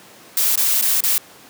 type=noise with dropouts; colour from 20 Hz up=blue; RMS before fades=-17 dBFS; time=0.37-1.18 s; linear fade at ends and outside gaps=1 ms; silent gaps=0.557-0.575 / 0.813-0.823 / 1.006-1.037 s; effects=pink hiss -44 dBFS RMS until 1.49 s + high-pass 200 Hz 12 dB/octave